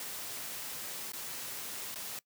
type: noise with dropouts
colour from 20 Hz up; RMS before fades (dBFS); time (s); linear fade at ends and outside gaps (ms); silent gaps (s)
white; -41; 0-2.19; 2; 1.12-1.133 / 1.945-1.957
effects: noise-tail reverb RT60 0.1 s tail -21 dB re dry + high-pass 100 Hz 12 dB/octave